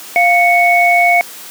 sine tone pair together, 698.5 / 2218 Hz, F5 / C#7, 0 / 0 cents, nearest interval octave + minor sixth, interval 2000 cents, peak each -10 dBFS, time 0.16-1.21 s, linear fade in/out 0 ms, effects white hiss -32 dBFS RMS until 1.5 s + high-pass 200 Hz 12 dB/octave

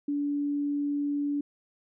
sine tone, 288.1 Hz, D4, 33 cents flat, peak -26 dBFS, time 0.08-1.41 s, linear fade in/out 5 ms, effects none

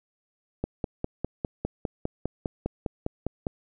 click train, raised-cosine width 2 ms, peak -14 dBFS, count 15, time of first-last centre 0.64-3.468 s, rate 4.95 Hz, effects none

